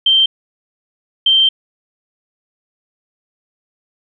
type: tone pair in turn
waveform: sine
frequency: 3136 / 3136 Hz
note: G7 / G7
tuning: 0 / 0 cents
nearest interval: unison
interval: 0 cents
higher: neither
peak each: -8 / -8 dBFS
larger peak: neither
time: 0.06-0.26 / 1.26-1.49 s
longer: second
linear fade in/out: 5 ms
effects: none